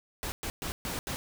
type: noise bursts at uneven times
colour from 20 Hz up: pink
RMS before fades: -35 dBFS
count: 5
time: 0.23-0.32 / 0.43-0.5 / 0.62-0.72 / 0.85-0.99 / 1.07-1.16 s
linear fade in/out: 0 ms
effects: none